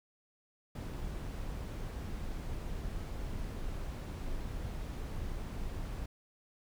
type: noise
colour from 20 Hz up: brown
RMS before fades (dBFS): -39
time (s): 0.75-6.06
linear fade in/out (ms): 5
effects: none